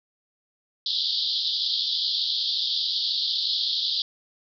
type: band-pass noise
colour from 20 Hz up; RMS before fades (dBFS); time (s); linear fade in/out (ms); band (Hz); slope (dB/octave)
pink; -26; 0.86-4.02; 2; 3300 to 4900; 96
effects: none